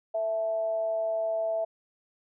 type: tone with amplitude modulation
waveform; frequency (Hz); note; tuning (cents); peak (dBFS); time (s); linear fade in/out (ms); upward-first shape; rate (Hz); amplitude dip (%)
sine; 659.3; E5; 0; -24; 0.14-1.65; 10; sine; 212; 40
effects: none